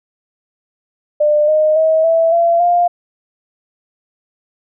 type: tone with pitch steps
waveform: sine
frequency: 598 / 617.3 / 637.2 / 657.8 / 679 / 701 Hz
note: D5 / D#5 / D#5 / E5 / F5 / F5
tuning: +31 / -14 / +41 / -4 / -49 / +6 cents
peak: -9 dBFS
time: 1.2-2.88 s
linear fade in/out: 10 ms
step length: 280 ms
effects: none